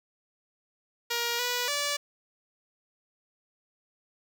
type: tone with pitch steps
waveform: 5% pulse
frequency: 472.6 / 489.4 / 578 Hz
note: A#4 / B4 / D5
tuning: +24 / -16 / -28 cents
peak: -16 dBFS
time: 1.1-1.97 s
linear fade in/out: 10 ms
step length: 290 ms
effects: none